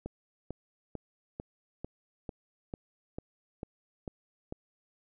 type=click train; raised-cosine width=2 ms; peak=-24 dBFS; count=11; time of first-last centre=0.06-4.524 s; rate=2.24 Hz; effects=none